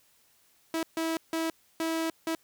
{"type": "tone bursts at uneven times", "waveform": "sawtooth", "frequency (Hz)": 325.4, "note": "E4", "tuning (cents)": -22, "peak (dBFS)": -24, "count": 5, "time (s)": [[0.74, 0.83], [0.97, 1.17], [1.33, 1.5], [1.8, 2.1], [2.27, 2.35]], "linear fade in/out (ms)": 2, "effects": ["white hiss -65 dBFS RMS until 2.43 s"]}